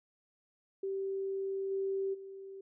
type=tone with level steps; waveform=sine; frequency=388.5 Hz; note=G4; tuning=16 cents flat; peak=-33 / -31 / -44 dBFS; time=0.83-2.61 s; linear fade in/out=5 ms; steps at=1.7 / 2.13 s; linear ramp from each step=20 ms; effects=none